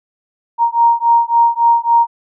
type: beating tone pair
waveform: sine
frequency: 932.3 / 935.9 Hz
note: A#5 / A#5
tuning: 0 / +7 cents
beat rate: 3.6 Hz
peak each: -12 dBFS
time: 0.58-2.07 s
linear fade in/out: 50 ms
effects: none